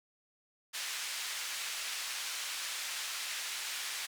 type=band-pass noise; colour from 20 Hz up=pink; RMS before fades=-39 dBFS; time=0.73-4.07 s; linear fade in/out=20 ms; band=1900 to 9400 Hz; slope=12 dB/octave; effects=none